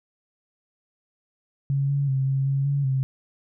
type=tone with pitch steps; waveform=sine; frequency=138.5 / 140.8 / 133.8 / 135.4 / 137.3 / 141 / 133 Hz; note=C#3 / C#3 / C3 / C#3 / C#3 / C#3 / C3; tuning=-1 / +27 / +39 / -40 / -16 / +30 / +29 cents; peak=-20 dBFS; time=1.7-3.03 s; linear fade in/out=0 ms; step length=190 ms; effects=none